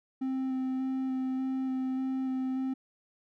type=tone with vibrato; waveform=triangle; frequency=261.6 Hz; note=C4; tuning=in tune; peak=-27 dBFS; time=0.21-2.74 s; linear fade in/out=10 ms; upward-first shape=square; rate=1.7 Hz; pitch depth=9 cents each way; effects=none